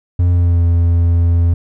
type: tone with pitch glide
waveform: triangle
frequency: 88 to 85.25 Hz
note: F2 to F2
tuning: +14 to -41 cents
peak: -7 dBFS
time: 0.19-1.54 s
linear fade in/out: 5 ms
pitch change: -55 cents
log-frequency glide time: 0.31-0.61 s
effects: none